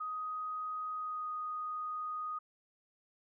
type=tone with pitch glide; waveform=sine; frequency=1252 to 1241.9 Hz; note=D#6 to D#6; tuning=+10 to -4 cents; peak=-36 dBFS; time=0-2.39 s; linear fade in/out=10 ms; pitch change=-14 cents; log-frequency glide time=0.93-1.29 s; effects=none